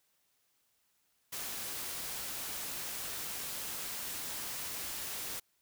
white noise, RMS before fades -40 dBFS, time 1.32-5.4 s, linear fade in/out 10 ms, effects white hiss -75 dBFS RMS until 5.61 s

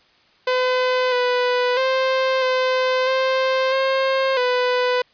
sawtooth tone with pitch steps, 507 / 495.2 / 524 / 514 / 524 / 533 / 497.8 Hz, B4 / B4 / C5 / C5 / C5 / C5 / B4, +45 / +5 / +2 / -31 / +2 / +32 / +14 cents, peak -13 dBFS, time 0.47-5.02 s, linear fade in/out 5 ms, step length 650 ms, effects white hiss -56 dBFS RMS until 5.13 s + resampled to 11025 Hz

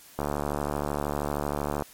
click train, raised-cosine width 1 ms, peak -14 dBFS, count 120, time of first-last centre 0.19-1.822 s, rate 72.9 Hz, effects white hiss -51 dBFS RMS until 1.93 s + MP3 64 kbps

